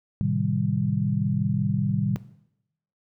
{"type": "chord", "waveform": "sine", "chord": "A half-diminished seventh", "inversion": "none", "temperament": "equal", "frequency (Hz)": [110, 130.81, 155.56, 196], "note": ["A2", "C3", "Eb3", "G3"], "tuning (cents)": [0, 0, 0, 0], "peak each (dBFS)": -27, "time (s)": [0.21, 2.16], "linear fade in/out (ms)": 0, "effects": ["noise-tail reverb RT60 0.8 s tail -17 dB re dry"]}